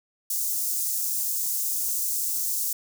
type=high-pass noise; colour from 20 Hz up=white; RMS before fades=-27 dBFS; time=0.3-2.73 s; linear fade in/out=5 ms; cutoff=6100 Hz; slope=24 dB/octave; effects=none